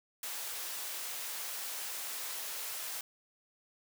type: high-pass noise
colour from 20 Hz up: white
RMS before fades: -40 dBFS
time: 0.23-3.01 s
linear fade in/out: 2 ms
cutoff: 510 Hz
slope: 12 dB/octave
effects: none